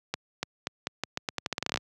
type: accelerating click train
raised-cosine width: 0.2 ms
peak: -11 dBFS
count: 18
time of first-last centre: 0.14-1.774 s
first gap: 290 ms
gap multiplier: 0.83
effects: high-pass 100 Hz 12 dB/octave

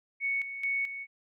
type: tone with tremolo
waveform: sine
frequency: 2219 Hz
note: C#7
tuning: 1 cent sharp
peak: -27 dBFS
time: 0.2-1.07 s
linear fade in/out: 50 ms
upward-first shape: square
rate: 2.3 Hz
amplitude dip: 65%
effects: none

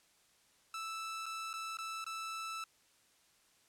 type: tone with dropouts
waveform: sawtooth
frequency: 1318.5 Hz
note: E6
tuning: in tune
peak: -36 dBFS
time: 0.74-2.64 s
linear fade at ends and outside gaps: 2 ms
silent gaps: 1.258-1.263 / 1.531-1.538 / 1.771-1.786 / 2.043-2.064 s
effects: white hiss -69 dBFS RMS until 3.68 s + low-pass 10000 Hz 12 dB/octave

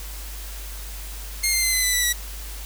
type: tone with pitch steps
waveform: 10% pulse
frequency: 2129 / 2096 / 2064 / 2032 / 2000 / 1969.3 / 1938.8 Hz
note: C7 / C7 / C7 / B6 / B6 / B6 / B6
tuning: +30 / +2 / -24 / +49 / +21 / -5 / -32 cents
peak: -10 dBFS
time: 1.43-2.13 s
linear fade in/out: 10 ms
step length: 100 ms
effects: added 50 Hz sine -33 dBFS peak until 2.65 s + white hiss -39 dBFS RMS until 2.65 s

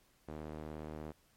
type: tone with band-pass filter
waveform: sawtooth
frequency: 77 Hz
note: D#2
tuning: 17 cents flat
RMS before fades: -45 dBFS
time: 0.28-1.12 s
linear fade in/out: 5 ms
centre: 440 Hz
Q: 0.72
effects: pink hiss -70 dBFS RMS until 1.36 s + MP3 64 kbps

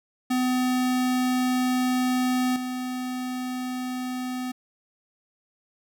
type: tone with level steps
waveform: square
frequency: 252.9 Hz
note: B3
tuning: 41 cents sharp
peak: -22 / -29 dBFS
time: 0.3-4.52 s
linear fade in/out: 10 ms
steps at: 2.56 s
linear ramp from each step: 2 ms
effects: none

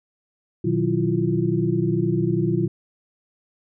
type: tone cluster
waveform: sine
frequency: 120.8 / 153.8 / 183.2 / 330.8 / 350.8 Hz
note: B2 / D#3 / F#3 / E4 / F4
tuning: -38 / -20 / -17 / +6 / +8 cents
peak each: -25 dBFS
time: 0.64-2.68 s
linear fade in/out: 10 ms
effects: none

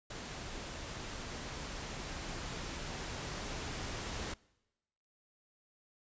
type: noise with level ramp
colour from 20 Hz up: pink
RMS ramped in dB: -44 to -40 dBFS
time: 0.1-4.34 s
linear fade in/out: 5 ms
effects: noise-tail reverb RT60 1.0 s tail -24 dB re dry + resampled to 16000 Hz

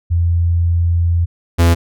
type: tone pair in turn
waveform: sine / 45% pulse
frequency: 85.3 / 84.71 Hz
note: F2 / E2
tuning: -40 / +48 cents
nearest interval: unison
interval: 12 cents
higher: first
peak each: -11 / -8 dBFS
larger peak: second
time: 0.1-1.26 / 1.58-1.75 s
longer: first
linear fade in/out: 20 ms
effects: none

